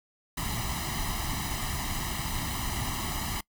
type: noise with comb filter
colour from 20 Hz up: pink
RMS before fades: -32 dBFS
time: 0.37-3.41 s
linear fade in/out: 5 ms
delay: 1 ms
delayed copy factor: +0.8
effects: noise-tail reverb RT60 0.1 s tail -24 dB re dry